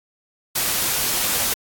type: noise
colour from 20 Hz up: white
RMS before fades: -21 dBFS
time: 0.55-1.54 s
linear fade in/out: 10 ms
effects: AAC 64 kbps